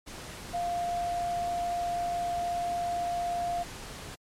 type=tone in noise; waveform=sine; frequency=698.5 Hz; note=F5; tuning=in tune; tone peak=-28 dBFS; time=0.53-3.64 s; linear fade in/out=20 ms; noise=pink; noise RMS=-42 dBFS; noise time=0.06-4.16 s; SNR=+11 dB; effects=low-pass 10000 Hz 12 dB/octave + MP3 96 kbps